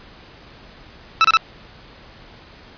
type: tone bursts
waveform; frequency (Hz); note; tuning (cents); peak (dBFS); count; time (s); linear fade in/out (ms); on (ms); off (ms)
sawtooth; 1313; E6; -7; -6; 3; 1.21-1.37; 0; 34; 29
effects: pink hiss -44 dBFS RMS until 2.77 s + resampled to 11025 Hz